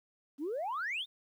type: exponential sweep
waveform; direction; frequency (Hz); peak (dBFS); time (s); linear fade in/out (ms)
sine; up; 263.6 to 3752; -32; 0.38-1.06; 50
effects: tanh soft clip ceiling -30 dBFS + 11-bit